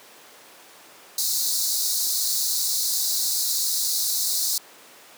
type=high-pass noise; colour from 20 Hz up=pink; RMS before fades=-24 dBFS; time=1.18-4.58 s; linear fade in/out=2 ms; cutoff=3900 Hz; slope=96 dB/octave; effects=pink hiss -47 dBFS RMS until 5.17 s + high-pass 400 Hz 12 dB/octave